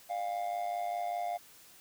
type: tone with amplitude modulation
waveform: triangle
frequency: 704 Hz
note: F5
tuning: 14 cents sharp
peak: -27 dBFS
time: 0.09-1.38 s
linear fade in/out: 20 ms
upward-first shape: sine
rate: 105 Hz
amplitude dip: 75%
effects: white hiss -57 dBFS RMS until 1.8 s